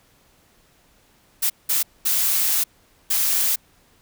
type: noise bursts at uneven times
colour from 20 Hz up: blue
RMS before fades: -20 dBFS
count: 4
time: 1.42-1.5 / 1.69-1.83 / 2.05-2.64 / 3.1-3.56 s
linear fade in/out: 10 ms
effects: pink hiss -58 dBFS RMS until 4.01 s